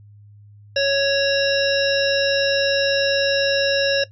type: harmonic tone with a mistuned harmonic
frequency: 554 Hz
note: C#5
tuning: 1 cent flat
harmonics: 1 / 3 / 5 / 7 / 9 / 10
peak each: -18 / -23 / -25 / -26 / -28 / -28 dBFS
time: 0.76-4.04 s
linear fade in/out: 5 ms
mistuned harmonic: 9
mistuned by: +69 cents
effects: noise-tail reverb RT60 0.1 s tail -17 dB re dry + added 103 Hz sine -43 dBFS peak until 4.11 s